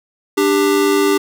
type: tone pair together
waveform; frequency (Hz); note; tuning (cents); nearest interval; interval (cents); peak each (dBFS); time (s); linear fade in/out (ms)
square; 296.1 / 395.7; D4 / G4; +14 / +16; perfect fourth; 502; -17 / -14; 0.37-1.18; 10
effects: none